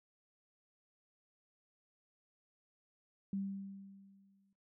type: tone with exponential decay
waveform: sine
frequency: 196 Hz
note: G3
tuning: in tune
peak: -34 dBFS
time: 3.33-4.53 s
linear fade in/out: 2 ms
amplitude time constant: 260 ms
effects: noise-tail reverb RT60 0.2 s tail -19 dB re dry